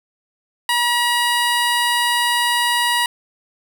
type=tone; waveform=15% pulse; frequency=960 Hz; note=B5; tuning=49 cents flat; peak=-9 dBFS; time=0.69-3.06 s; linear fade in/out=2 ms; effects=none